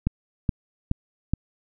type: click train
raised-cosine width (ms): 5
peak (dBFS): -9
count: 4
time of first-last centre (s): 0.07-1.336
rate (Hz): 2.37
effects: none